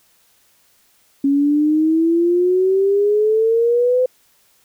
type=exponential sweep; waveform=sine; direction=up; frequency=275.7 to 512 Hz; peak=-12 dBFS; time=1.24-4.06 s; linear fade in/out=5 ms; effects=white hiss -57 dBFS RMS until 4.64 s